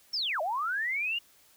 sine linear two-way sweep, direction down then up, 5580 to 586 to 2886 Hz, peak -28 dBFS, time 0.13-1.19 s, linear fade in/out 10 ms, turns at 0.41 s, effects white hiss -61 dBFS RMS until 1.56 s

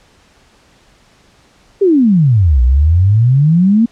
sine exponential two-way sweep, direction down then up, 415.3 to 59.2 to 237.3 Hz, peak -6 dBFS, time 1.81-3.86 s, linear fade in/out 10 ms, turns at 2.62 s, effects pink hiss -49 dBFS RMS until 3.91 s + low-pass 7000 Hz 12 dB/octave

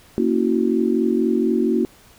sine chord, F# dominant seventh, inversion first, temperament equal with one note detuned, 233.1 / 277.2 / 325.7 / 370 Hz, A#3 / C#4 / E4 / F#4, 0 / 0 / -21 / 0 cents, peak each -20 / -24 / -22 / -21 dBFS, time 0.18-1.85 s, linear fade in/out 0 ms, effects pink hiss -50 dBFS RMS until 2.18 s

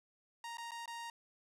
sawtooth tone with dropouts, 933 Hz, A#5, 1 cent sharp, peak -39 dBFS, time 0.44-1.1 s, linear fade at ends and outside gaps 2 ms, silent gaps 0.571-0.582 / 0.709-0.717 / 0.858-0.877 s, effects low-pass 10000 Hz 12 dB/octave

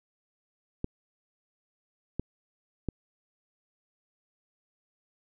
clicks, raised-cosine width 3 ms, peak -17 dBFS, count 3, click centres 0.844 / 2.196 / 2.887 s, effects none

